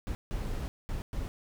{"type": "noise bursts at uneven times", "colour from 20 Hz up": "brown", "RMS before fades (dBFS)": -34, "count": 4, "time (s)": [[0.07, 0.15], [0.31, 0.68], [0.89, 1.02], [1.13, 1.28]], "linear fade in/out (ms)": 0, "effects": []}